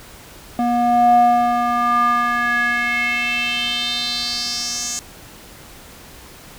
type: tone with band-pass filter sweep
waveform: square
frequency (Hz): 239.9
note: A#3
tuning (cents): +50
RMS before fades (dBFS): -18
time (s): 0.59-4.99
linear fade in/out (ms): 0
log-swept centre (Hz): 520 to 6800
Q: 4.8
effects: pink hiss -41 dBFS RMS until 6.58 s